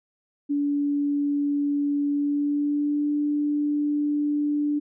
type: tone with pitch glide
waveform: sine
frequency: 287.4 to 293.8 Hz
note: D4 to D4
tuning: -37 to +1 cents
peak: -21 dBFS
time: 0.49-4.8 s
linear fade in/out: 20 ms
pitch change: +38 cents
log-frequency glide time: 2.1-3.1 s
effects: none